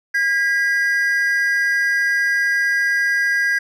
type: tone pair together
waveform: triangle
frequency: 1626.8 / 1962 Hz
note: G#6 / B6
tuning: -36 / -12 cents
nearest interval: minor third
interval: 324 cents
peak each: -15 / -19 dBFS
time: 0.14-3.59 s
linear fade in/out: 10 ms
effects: none